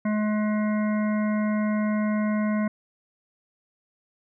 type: harmonic tone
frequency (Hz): 212.2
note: G#3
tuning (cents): +38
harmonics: 1 / 3 / 5 / 7 / 9 / 10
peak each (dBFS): -22 / -32 / -36 / -39 / -41 / -42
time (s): 0.05-2.68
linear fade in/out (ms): 5
effects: none